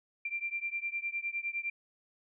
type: beating tone pair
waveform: sine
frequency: 2362 / 2371.8 Hz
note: D7 / D7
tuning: +9 / +16 cents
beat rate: 9.8 Hz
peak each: -36 / -37 dBFS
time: 0.25-1.7 s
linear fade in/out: 5 ms
effects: none